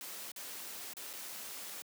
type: noise with dropouts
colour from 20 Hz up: white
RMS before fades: -45 dBFS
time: 0.01-1.82 s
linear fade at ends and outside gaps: 0 ms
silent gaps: 0.317-0.362 / 0.934-0.968 / 1.13-1.136 s
effects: high-pass 200 Hz 12 dB/octave